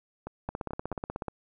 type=two click trains; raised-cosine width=1 ms; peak=-19 / -23 dBFS; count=14 / 4; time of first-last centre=0.49-1.283 / 0.27-0.926 s; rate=16.4 / 4.57 Hz; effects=none